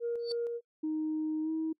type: tone with tremolo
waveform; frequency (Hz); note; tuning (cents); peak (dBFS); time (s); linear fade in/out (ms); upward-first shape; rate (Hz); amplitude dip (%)
sine; 471; A#4; +18; -29; 0-0.61; 50; square; 3.2; 35
type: tone with exponential growth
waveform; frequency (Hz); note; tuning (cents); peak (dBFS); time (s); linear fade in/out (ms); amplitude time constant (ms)
sine; 4500; C#8; +25; -31; 0.19-0.32; 1; 27
type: tone with pitch glide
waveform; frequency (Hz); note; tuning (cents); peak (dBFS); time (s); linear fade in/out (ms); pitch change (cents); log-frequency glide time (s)
sine; 311.1 to 318.9; D#4 to D#4; 0 to +43; -29; 0.83-1.73; 10; +43; 1.42-1.5
effects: noise-tail reverb RT60 0.1 s tail -26 dB re dry + tanh soft clip ceiling -26 dBFS